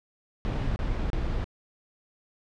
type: noise bursts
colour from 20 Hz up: brown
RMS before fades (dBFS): -28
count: 3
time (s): 0.45-1.442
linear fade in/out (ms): 0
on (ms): 310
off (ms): 31
effects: low-pass 4000 Hz 12 dB/octave